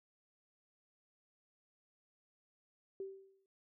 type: tone with exponential decay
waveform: sine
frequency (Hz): 387.3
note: G4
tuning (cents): -21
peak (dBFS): -38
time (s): 3-3.46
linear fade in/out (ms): 2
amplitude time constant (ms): 100
effects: noise-tail reverb RT60 0.1 s tail -21 dB re dry